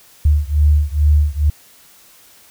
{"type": "beating tone pair", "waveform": "sine", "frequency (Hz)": [73.42, 75.72], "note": ["D2", "D#2"], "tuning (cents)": [0, -47], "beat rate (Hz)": 2.3, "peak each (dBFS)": [-13, -14], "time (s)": [0.25, 1.5], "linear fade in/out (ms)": 5, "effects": ["white hiss -47 dBFS RMS until 2.5 s"]}